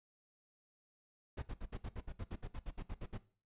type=noise bursts; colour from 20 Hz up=brown; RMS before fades=-42 dBFS; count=16; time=1.37-3.179 s; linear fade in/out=10 ms; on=54 ms; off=63 ms; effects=noise-tail reverb RT60 0.4 s tail -17 dB re dry + resampled to 8000 Hz